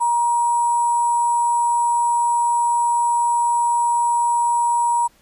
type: tone with sample-and-hold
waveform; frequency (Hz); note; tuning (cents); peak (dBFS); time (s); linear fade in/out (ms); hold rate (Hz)
sine; 948; A#5; +29; -15; 0-5.08; 20; 8820
effects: pink hiss -56 dBFS RMS until 5.21 s + resampled to 32000 Hz